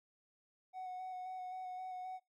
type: tone with vibrato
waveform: triangle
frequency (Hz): 740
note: F#5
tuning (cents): 0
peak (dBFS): -39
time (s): 0.73-2.2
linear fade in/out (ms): 50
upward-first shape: square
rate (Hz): 3.8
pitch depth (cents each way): 14
effects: noise-tail reverb RT60 0.2 s tail -24 dB re dry + tanh soft clip ceiling -37 dBFS